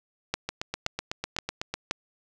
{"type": "two click trains", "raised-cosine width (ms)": 0.2, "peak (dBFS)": [-9, -13], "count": [4, 11], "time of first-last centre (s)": [[0.34, 1.911], [0.49, 1.74]], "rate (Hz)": [1.91, 8], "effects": []}